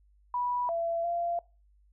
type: tone with pitch steps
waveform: sine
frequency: 980 / 673 / 688 Hz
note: B5 / E5 / F5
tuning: -14 / +36 / -26 cents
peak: -28 dBFS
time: 0.34-1.39 s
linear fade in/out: 2 ms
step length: 350 ms
effects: noise-tail reverb RT60 0.3 s tail -21 dB re dry + added 50 Hz sine -60 dBFS peak until 1.92 s